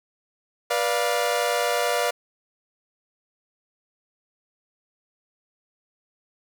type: chord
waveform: sawtooth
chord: B diminished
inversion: none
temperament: equal with one note detuned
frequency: 486 / 587.3 / 698.5 Hz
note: B4 / D5 / F5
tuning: -28 / 0 / 0 cents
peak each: -22 dBFS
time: 0.7-2.11 s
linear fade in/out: 10 ms
effects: none